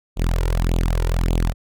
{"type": "tone with flanger", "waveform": "sawtooth", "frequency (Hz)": 42.27, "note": "E1", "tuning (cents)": 44, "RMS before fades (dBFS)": -19, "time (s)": [0.16, 1.54], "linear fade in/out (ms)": 50, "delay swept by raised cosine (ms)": [0.27, 2.17], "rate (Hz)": 1.7, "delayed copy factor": 0.9, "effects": []}